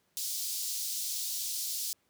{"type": "high-pass noise", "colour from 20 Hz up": "pink", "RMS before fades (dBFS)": -35, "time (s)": [0.17, 1.93], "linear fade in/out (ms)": 0, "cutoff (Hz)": 4300, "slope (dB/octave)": 24, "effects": ["pink hiss -73 dBFS RMS until 2.09 s", "high-pass 100 Hz 12 dB/octave"]}